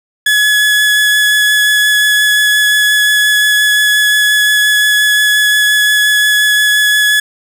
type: tone with vibrato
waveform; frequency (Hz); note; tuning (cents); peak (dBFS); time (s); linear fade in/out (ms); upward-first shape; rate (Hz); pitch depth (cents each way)
30% pulse; 1697; G#6; +37; -5; 0.26-7.2; 5; sine; 5.7; 9
effects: none